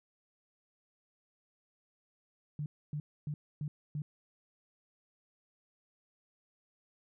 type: tone bursts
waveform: sine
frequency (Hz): 148.5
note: D3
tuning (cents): +20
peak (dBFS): -34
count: 5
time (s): 2.59-4.02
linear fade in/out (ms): 2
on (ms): 70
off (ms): 270
effects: none